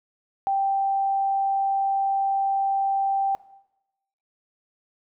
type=tone; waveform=sine; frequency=784 Hz; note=G5; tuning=in tune; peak=-20 dBFS; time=0.47-3.35 s; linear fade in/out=0 ms; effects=noise-tail reverb RT60 0.9 s tail -19 dB re dry